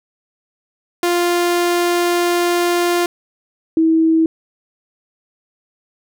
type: tone pair in turn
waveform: sawtooth / sine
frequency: 349.2 / 323.2 Hz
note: F4 / E4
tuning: 0 / -34 cents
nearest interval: minor second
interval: 134 cents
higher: first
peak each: -10 dBFS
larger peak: neither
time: 1.03-3.06 / 3.77-4.26 s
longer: first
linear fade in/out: 2 ms
effects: none